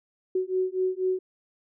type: beating tone pair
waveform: sine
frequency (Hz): 370.2 / 374.3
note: F#4 / F#4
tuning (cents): +1 / +20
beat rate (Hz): 4.1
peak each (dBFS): -27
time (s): 0.35-1.19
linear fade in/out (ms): 5
effects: none